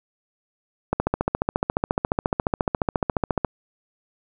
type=click train; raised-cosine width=1 ms; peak=-6 dBFS; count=37; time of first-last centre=0.93-3.447 s; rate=14.3 Hz; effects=none